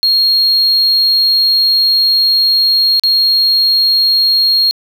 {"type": "tone with dropouts", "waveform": "triangle", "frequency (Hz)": 4260, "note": "C8", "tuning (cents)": 30, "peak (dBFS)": -6, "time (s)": [0.03, 4.71], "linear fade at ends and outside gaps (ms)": 0, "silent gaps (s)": [2.996, 3.036], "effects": ["tanh soft clip ceiling -2 dBFS", "7-bit"]}